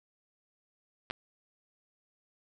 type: clicks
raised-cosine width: 0.3 ms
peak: -20 / -18 dBFS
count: 2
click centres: 1.101 / 1.109 s
effects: none